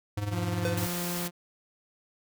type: tone with tremolo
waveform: square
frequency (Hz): 103.1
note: G#2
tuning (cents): -12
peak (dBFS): -27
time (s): 0.17-0.87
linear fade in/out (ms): 5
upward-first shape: triangle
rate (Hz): 20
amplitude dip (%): 75
type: tone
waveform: sawtooth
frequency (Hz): 175.1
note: F3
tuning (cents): +5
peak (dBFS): -28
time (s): 0.3-1.31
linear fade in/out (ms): 50
type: tone with exponential decay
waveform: square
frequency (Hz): 508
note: B4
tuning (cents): +49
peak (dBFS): -26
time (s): 0.65-0.97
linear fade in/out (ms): 0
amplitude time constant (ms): 69
type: noise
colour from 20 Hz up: white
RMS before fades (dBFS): -36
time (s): 0.77-1.28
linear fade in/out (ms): 5
effects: none